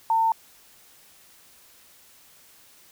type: tone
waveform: sine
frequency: 900 Hz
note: A5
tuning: 39 cents sharp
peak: -18 dBFS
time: 0.1-0.32 s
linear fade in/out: 2 ms
effects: white hiss -54 dBFS RMS until 2.91 s

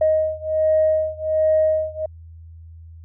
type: beating tone pair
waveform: sine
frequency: 625 / 626.3 Hz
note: D#5 / D#5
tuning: +8 / +11 cents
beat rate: 1.3 Hz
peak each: -18 / -19 dBFS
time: 0.01-2.06 s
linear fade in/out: 5 ms
effects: tanh soft clip ceiling -8 dBFS + added 82 Hz sine -38 dBFS peak until 3.04 s

